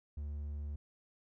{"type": "tone", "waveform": "triangle", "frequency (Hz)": 73.3, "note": "D2", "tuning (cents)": -3, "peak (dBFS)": -36, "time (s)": [0.17, 0.76], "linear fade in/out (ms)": 5, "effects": []}